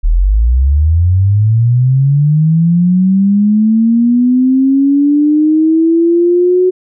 sine linear sweep, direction up, 36.71 to 370 Hz, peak -6 dBFS, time 0.03-6.71 s, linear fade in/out 20 ms, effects none

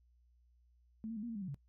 sine tone with pitch steps, 219.9 / 228.3 / 208 / 237.8 / 227.1 / 202.6 / 186 / 140.2 Hz, A3 / A#3 / G#3 / A#3 / A#3 / G#3 / F#3 / C#3, -1 / -36 / +3 / +35 / -45 / -43 / +9 / +20 cents, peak -39 dBFS, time 1.04-1.544 s, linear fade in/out 0 ms, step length 63 ms, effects noise-tail reverb RT60 0.1 s tail -20 dB re dry + added 60 Hz sine -66 dBFS peak until 1.68 s

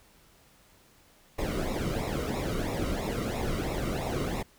brown noise with flanger, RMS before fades -31 dBFS, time 1.38-4.43 s, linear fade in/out 10 ms, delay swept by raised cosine 0.64 to 1.21 ms, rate 3 Hz, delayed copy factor -0.75, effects pink hiss -60 dBFS RMS until 4.58 s

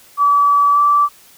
sine tone with pitch glide, 1148 to 1162 Hz, D6 to D6, -40 to -19 cents, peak -9 dBFS, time 0.17-1.09 s, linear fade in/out 50 ms, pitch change +21 cents, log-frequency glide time 0.73-0.78 s, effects white hiss -46 dBFS RMS until 1.37 s

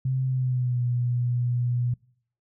sine tone with pitch glide, 130.81 to 122.05 Hz, C3 to B2, 0 to -20 cents, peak -22 dBFS, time 0.05-1.94 s, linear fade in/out 5 ms, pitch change -120 cents, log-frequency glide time 0.25-0.83 s, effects noise-tail reverb RT60 0.6 s tail -25 dB re dry

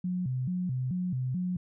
sine tone with vibrato, 152.3 Hz, D#3, 37 cents flat, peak -28 dBFS, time 0.04-1.57 s, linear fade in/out 5 ms, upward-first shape square, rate 2.3 Hz, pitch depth 300 cents each way, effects none

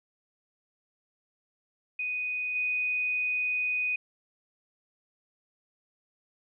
sine tone with level steps, 2489 Hz, D#7, in tune, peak -29 / -26 dBFS, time 1.99-3.96 s, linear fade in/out 5 ms, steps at 2.55 s, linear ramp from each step 10 ms, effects none

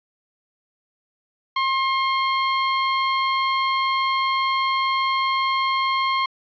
sawtooth tone, 1067 Hz, C6, 34 cents sharp, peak -15 dBFS, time 1.56-6.26 s, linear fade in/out 5 ms, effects resampled to 11025 Hz + 9-bit

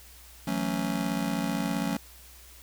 square chord, F# minor seventh, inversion third, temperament just, 166.5 / 185 / 222 / 277.5 Hz, E3 / F#3 / A3 / C#4, +18 / 0 / +16 / +2 cents, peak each -37 / -33 / -33 / -33 dBFS, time 0.47-1.97 s, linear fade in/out 5 ms, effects added 61 Hz sine -52 dBFS peak until 2.62 s + white hiss -52 dBFS RMS until 2.62 s

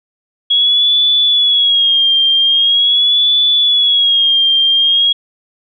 sine tone with vibrato, 3322 Hz, G#7, in tune, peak -8 dBFS, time 0.5-5.13 s, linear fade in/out 10 ms, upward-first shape sine, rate 0.43 Hz, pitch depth 73 cents each way, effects none

